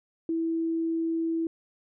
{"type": "tone", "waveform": "sine", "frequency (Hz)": 328.3, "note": "E4", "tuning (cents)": -7, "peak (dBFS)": -25, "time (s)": [0.29, 1.47], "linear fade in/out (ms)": 2, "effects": []}